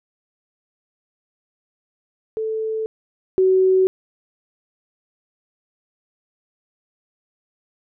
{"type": "tone pair in turn", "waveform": "sine", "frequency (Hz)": [439.8, 375.9], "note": ["A4", "F#4"], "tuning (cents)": [-1, 27], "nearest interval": "minor third", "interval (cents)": 272, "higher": "first", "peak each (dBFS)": [-21, -12], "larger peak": "second", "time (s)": [[2.37, 2.86], [3.38, 3.87]], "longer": "neither", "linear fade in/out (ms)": 0, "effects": []}